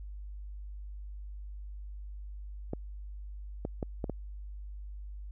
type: clicks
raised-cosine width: 2 ms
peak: -20 dBFS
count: 5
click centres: 2.734 / 3.651 / 3.828 / 4.042 / 4.097 s
effects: added 50 Hz sine -40 dBFS peak until 5.31 s